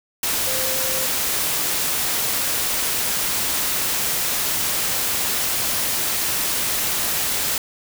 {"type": "tone in noise", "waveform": "sine", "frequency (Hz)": 523.3, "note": "C5", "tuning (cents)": 0, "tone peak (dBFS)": -30, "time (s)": [0.47, 1.06], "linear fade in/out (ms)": 2, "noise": "white", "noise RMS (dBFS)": -22, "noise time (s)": [0.23, 7.58], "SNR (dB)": -11, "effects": []}